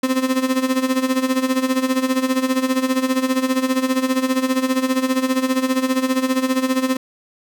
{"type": "tone with tremolo", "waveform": "35% pulse", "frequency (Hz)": 260, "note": "C4", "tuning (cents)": -11, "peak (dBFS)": -12, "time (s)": [0.03, 6.97], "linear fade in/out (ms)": 5, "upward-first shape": "sine", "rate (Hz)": 15, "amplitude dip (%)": 75, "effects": []}